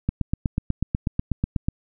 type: click train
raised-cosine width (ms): 5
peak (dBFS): -9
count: 14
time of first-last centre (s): 0.09-1.685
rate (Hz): 8.15
effects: none